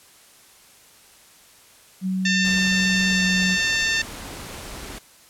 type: tone with pitch glide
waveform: sine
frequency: 187.7 to 185.01 Hz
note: F#3 to F#3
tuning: +25 to 0 cents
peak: -21 dBFS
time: 2.01-3.58 s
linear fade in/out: 50 ms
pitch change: -25 cents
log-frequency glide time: 3.11-3.24 s
type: harmonic tone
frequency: 897 Hz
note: A5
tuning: 33 cents sharp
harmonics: 2 / 3 / 4 / 5 / 6 / 7 / 8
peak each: -22 / -26 / -28 / -30 / -32 / -33 / -34 dBFS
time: 2.25-4.02 s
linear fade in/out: 5 ms
type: noise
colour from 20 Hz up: pink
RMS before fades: -36 dBFS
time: 2.44-4.99 s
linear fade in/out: 10 ms
effects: white hiss -51 dBFS RMS until 5.29 s + low-pass 12000 Hz 12 dB/octave